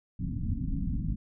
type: low-pass noise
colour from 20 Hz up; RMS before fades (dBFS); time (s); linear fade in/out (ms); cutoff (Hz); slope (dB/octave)
pink; -31; 0.19-1.16; 10; 280; 96
effects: none